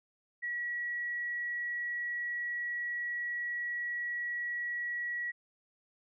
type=tone; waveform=sine; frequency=1925 Hz; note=B6; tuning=45 cents flat; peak=-33 dBFS; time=0.42-5.32 s; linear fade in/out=20 ms; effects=none